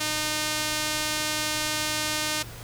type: tone with band-pass filter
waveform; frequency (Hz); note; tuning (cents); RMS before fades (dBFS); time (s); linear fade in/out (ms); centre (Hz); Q
sawtooth; 305.8; D#4; -30; -28; 0-2.43; 10; 5900; 0.6
effects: added 115 Hz sine -43 dBFS peak until 2.63 s + pink hiss -43 dBFS RMS until 2.63 s